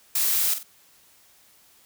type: noise with echo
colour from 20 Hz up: blue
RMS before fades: -23 dBFS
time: 0.15-0.54 s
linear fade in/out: 5 ms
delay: 46 ms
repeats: 2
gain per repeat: -9 dB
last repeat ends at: 0.632 s
effects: white hiss -57 dBFS RMS until 1.85 s